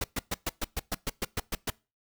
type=noise bursts; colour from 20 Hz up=pink; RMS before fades=-30 dBFS; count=12; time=0.01-1.702 s; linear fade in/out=5 ms; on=31 ms; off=120 ms; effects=noise-tail reverb RT60 0.3 s tail -24 dB re dry